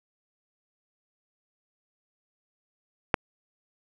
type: click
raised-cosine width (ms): 0.5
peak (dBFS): -4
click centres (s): 3.142
effects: none